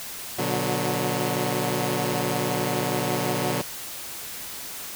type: tone cluster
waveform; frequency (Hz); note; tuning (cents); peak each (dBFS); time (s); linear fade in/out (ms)
10% pulse; 120.4 / 145.7 / 183.5; B2 / D3 / F#3; -44 / -13 / -14; -20; 0.38-3.62; 10
effects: white hiss -36 dBFS RMS until 4.95 s